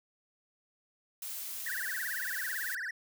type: noise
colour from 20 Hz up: blue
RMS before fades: -40 dBFS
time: 1.22-2.75 s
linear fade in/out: 2 ms
type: tone with vibrato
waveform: triangle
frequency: 1700 Hz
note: G#6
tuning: 40 cents sharp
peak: -33 dBFS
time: 1.66-2.91 s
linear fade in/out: 5 ms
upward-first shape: triangle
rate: 18 Hz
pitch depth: 270 cents each way
effects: none